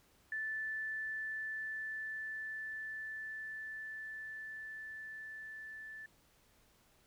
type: tone with level ramp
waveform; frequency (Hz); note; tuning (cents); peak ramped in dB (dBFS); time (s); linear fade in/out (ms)
sine; 1755; A6; -5; -36 to -46; 0.32-6.06; 2
effects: pink hiss -69 dBFS RMS until 7.06 s